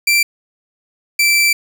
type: tone pair in turn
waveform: sawtooth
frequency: 2349 / 2335 Hz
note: D7 / D7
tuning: 0 / -11 cents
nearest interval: unison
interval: 11 cents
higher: first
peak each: -7 dBFS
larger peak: neither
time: 0.07-0.23 / 1.19-1.53 s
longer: second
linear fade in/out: 5 ms
effects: none